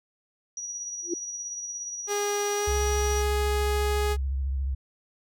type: tone with tremolo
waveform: sine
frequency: 5800 Hz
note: F#8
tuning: 35 cents flat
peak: -31 dBFS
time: 0.57-3.22 s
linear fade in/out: 2 ms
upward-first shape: sine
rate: 17 Hz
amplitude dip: 35%
type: tone with exponential growth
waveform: sine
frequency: 344 Hz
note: F4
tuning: 26 cents flat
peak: -22 dBFS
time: 1.02-1.14 s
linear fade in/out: 5 ms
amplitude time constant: 24 ms
type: tone with pitch glide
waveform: sawtooth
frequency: 410 to 416.7 Hz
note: G#4 to G#4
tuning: -22 to +6 cents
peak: -22 dBFS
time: 2.07-4.17 s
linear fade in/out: 50 ms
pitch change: +28 cents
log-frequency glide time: 2.56-2.72 s
type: tone with vibrato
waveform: sine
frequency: 67.3 Hz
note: C2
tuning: 49 cents sharp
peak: -25 dBFS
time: 2.67-4.75 s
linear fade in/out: 10 ms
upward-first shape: triangle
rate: 14 Hz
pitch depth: 89 cents each way
effects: none